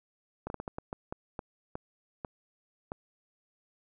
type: slowing click train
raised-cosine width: 1 ms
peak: -22 dBFS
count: 12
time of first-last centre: 0.47-2.919 s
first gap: 31 ms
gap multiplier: 1.36
effects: none